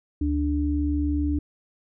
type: tone pair together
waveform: sine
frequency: 73.51 / 293.7 Hz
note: D2 / D4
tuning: +2 / 0 cents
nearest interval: 2 octaves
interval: 2398 cents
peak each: -24 / -24 dBFS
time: 0.21-1.39 s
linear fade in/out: 5 ms
effects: none